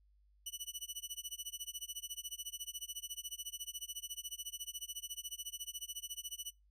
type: tone with tremolo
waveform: 15% pulse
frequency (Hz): 2960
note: F#7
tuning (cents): 0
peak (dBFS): -32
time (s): 0.46-6.52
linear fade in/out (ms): 5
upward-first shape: sine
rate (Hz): 14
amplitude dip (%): 100
effects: noise-tail reverb RT60 0.2 s tail -22 dB re dry + added 50 Hz sine -66 dBFS peak until 6.7 s